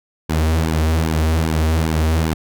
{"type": "tone with flanger", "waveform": "sawtooth", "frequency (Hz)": 79.7, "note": "D#2", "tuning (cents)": 42, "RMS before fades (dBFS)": -17, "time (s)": [0.29, 2.34], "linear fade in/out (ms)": 10, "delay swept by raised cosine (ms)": [1.5, 7], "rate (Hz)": 2.5, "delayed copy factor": -0.75, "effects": []}